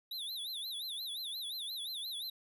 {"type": "tone with vibrato", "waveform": "square", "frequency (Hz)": 3729, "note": "A#7", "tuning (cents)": 0, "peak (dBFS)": -39, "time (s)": [0.11, 2.3], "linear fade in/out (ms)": 5, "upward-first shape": "sine", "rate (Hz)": 5.7, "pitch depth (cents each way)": 180, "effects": []}